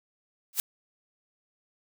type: noise with exponential growth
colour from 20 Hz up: blue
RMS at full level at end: -21 dBFS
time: 0.53-0.6 s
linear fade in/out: 0 ms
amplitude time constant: 15 ms
effects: none